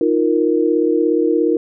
sine chord, Eb suspended second, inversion none, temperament equal with one note detuned, 312.2 / 349.2 / 466.2 Hz, Eb4 / F4 / Bb4, +6 / 0 / 0 cents, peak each -17 dBFS, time 0.01-1.57 s, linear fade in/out 2 ms, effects none

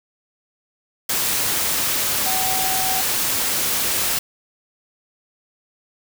sine tone in noise, 757 Hz, F#5, 39 cents sharp, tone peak -25 dBFS, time 2.26-3.01 s, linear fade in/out 5 ms, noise white, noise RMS -21 dBFS, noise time 1.09-4.19 s, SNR -7 dB, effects none

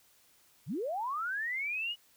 sine linear sweep, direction up, 98.5 to 2960 Hz, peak -32 dBFS, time 0.66-1.96 s, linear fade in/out 50 ms, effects white hiss -65 dBFS RMS until 2.16 s

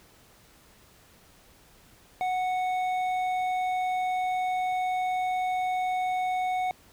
triangle tone with hard clipping, 738 Hz, F#5, 5 cents flat, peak -27 dBFS, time 2.21-6.71 s, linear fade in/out 0 ms, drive 11 dB, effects pink hiss -57 dBFS RMS until 6.92 s

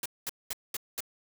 white noise bursts, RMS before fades -34 dBFS, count 5, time 0.03-1.005 s, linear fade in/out 2 ms, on 27 ms, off 210 ms, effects none

